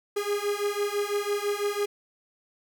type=beating tone pair; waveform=45% pulse; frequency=406.6 / 412.6 Hz; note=G#4 / G#4; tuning=-37 / -11 cents; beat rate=6 Hz; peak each=-29 dBFS; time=0.16-1.86 s; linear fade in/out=10 ms; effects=none